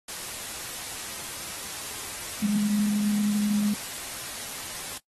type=tone in noise; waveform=sine; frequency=207.7 Hz; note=G#3; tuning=in tune; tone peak=-22 dBFS; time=2.42-3.74 s; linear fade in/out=5 ms; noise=white; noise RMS=-36 dBFS; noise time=0.08-4.98 s; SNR=+11 dB; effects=noise-tail reverb RT60 0.1 s tail -19 dB re dry + AAC 32 kbps